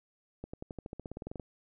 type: accelerating click train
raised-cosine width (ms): 2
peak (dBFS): -27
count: 16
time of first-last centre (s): 0.44-1.397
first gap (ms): 95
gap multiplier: 0.94
effects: none